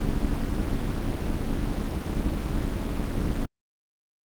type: noise with amplitude modulation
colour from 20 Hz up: brown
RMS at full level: -23 dBFS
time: 0-3.46 s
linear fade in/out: 10 ms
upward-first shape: sine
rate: 248 Hz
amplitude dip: 85%
effects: Opus 48 kbps